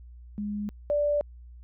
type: tone pair in turn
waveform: sine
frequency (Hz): 207 / 585.5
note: G#3 / D5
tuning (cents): -5 / -5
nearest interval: octave + tritone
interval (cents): 1800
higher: second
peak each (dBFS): -29 / -22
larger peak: second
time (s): 0.38-0.69 / 0.9-1.21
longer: neither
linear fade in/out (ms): 0
effects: added 60 Hz sine -44 dBFS peak until 1.63 s